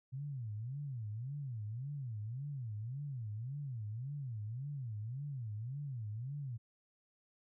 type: tone with vibrato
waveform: sine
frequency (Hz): 123.47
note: B2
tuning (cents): 0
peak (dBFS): -39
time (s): 0.12-6.58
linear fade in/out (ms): 20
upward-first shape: sine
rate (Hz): 1.8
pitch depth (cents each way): 290
effects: none